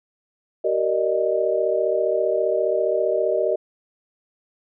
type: chord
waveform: sine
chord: Eb major seventh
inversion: first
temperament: equal with one note detuned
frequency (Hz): 382.4 / 466.2 / 587.3 / 622.3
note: G4 / Bb4 / D5 / Eb5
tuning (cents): -43 / 0 / 0 / 0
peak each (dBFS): -24 / -24 / -26 / -22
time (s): 0.64-3.56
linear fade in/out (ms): 10
effects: none